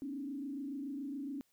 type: tone with frequency modulation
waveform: sine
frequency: 277.2 Hz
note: C#4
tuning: in tune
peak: -38 dBFS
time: 0.02-1.41 s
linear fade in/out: 0 ms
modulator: 27.1 Hz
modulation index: 0.92
effects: white hiss -75 dBFS RMS until 1.52 s